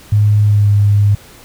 sine tone with pitch glide, 104.5 to 102.35 Hz, G#2 to G#2, +11 to -25 cents, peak -7 dBFS, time 0.12-1.15 s, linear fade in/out 5 ms, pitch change -36 cents, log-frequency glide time 0.43-0.7 s, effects pink hiss -40 dBFS RMS until 1.44 s

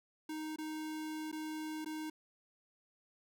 square tone with dropouts, 311.1 Hz, D#4, in tune, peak -40 dBFS, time 0.29-2.1 s, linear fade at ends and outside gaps 5 ms, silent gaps 0.561-0.584 / 1.316-1.326 / 1.847-1.859 s, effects none

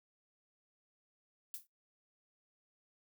violet noise with exponential decay, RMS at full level -39 dBFS, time 1.54-1.67 s, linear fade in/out 1 ms, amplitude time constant 27 ms, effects noise-tail reverb RT60 0.2 s tail -26 dB re dry

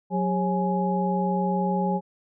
sine tone cluster, 183.6 / 401.5 / 545 / 837 Hz, F#3 / G4 / C#5 / G#5, -13 / +41 / -29 / +13 cents, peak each -24 / -31 / -31 / -27 dBFS, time 0.1-2.01 s, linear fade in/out 50 ms, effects none

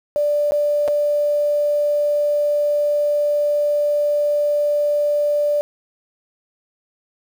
sine tone with dropouts, 587.3 Hz, D5, in tune, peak -15 dBFS, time 0.16-5.61 s, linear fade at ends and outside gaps 0 ms, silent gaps 0.51-0.52 / 0.878-0.883 s, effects 7-bit

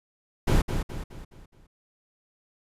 brown noise with echo, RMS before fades -20 dBFS, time 0.47-0.62 s, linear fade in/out 10 ms, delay 210 ms, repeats 5, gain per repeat -7 dB, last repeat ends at 1.67 s, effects resampled to 32000 Hz

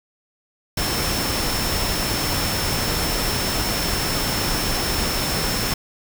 sine tone in noise, 5350 Hz, E8, 25 cents sharp, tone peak -28 dBFS, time 0.77-5.74 s, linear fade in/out 5 ms, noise pink, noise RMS -23 dBFS, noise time 0.77-5.74 s, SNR -8 dB, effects none

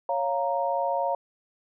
sine chord, Bb minor, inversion first, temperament equal, 554.4 / 698.5 / 932.3 Hz, Db5 / F5 / Bb5, 0 / 0 / 0 cents, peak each -28 dBFS, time 0.09-1.15 s, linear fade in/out 2 ms, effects none

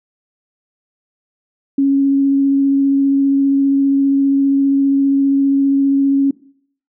sine tone with vibrato, 275.8 Hz, C#4, 9 cents flat, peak -10 dBFS, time 1.78-6.31 s, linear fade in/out 5 ms, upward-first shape sine, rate 15 Hz, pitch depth 10 cents each way, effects noise-tail reverb RT60 0.6 s tail -20 dB re dry

